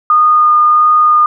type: tone with vibrato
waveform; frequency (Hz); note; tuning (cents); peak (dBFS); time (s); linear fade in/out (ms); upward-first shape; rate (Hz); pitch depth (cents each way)
sine; 1223; D#6; -30; -5; 0.1-1.26; 2; sine; 1.5; 9
effects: none